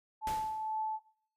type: tone with tremolo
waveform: sine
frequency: 871 Hz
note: A5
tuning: 18 cents flat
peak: -31 dBFS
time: 0.21-1 s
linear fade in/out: 50 ms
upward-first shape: triangle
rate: 2.1 Hz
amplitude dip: 40%
type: noise with exponential decay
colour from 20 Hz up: pink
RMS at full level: -40 dBFS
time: 0.27-0.78 s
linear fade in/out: 1 ms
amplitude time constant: 110 ms
effects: noise-tail reverb RT60 0.6 s tail -19 dB re dry + resampled to 32000 Hz